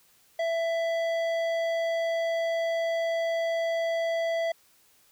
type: tone with tanh clipping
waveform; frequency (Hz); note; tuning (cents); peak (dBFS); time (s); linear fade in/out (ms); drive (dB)
sine; 664; E5; +12; -27; 0.39-4.52; 5; 13
effects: white hiss -62 dBFS RMS until 5.11 s